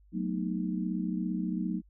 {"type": "chord", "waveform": "sine", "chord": "B dominant seventh", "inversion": "second", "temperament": "equal with one note detuned", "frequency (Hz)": [185, 220, 242.7, 311.1], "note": ["F#3", "A3", "B3", "D#4"], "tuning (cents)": [0, 0, -30, 0], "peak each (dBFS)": [-32, -36, -37, -36], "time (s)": [0.12, 1.82], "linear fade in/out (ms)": 50, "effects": ["added 50 Hz sine -57 dBFS peak until 1.89 s"]}